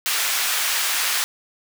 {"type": "high-pass noise", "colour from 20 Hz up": "pink", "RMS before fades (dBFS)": -22, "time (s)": [0.06, 1.24], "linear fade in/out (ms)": 0, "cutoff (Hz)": 1500, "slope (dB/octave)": 12, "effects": []}